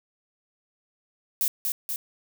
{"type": "noise with echo", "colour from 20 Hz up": "violet", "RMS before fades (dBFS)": -24, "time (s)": [1.41, 1.48], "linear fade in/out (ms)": 0, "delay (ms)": 240, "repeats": 2, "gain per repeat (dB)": -3, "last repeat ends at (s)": 1.96, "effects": []}